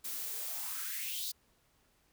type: noise with high-pass filter sweep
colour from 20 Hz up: blue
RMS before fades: -39 dBFS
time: 0.04-1.32 s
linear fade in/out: 10 ms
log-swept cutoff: 210 to 4500 Hz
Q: 4.3
effects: pink hiss -71 dBFS RMS until 2.12 s